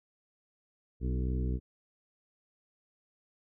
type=harmonic tone with a mistuned harmonic; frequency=63 Hz; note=B1; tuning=35 cents sharp; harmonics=1 / 2 / 3 / 4 / 5 / 6 / 7; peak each=-30 / -36 / -40 / -42 / -44 / -46 / -47 dBFS; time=1-1.6 s; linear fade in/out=50 ms; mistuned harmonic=5; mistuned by=-20 cents; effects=none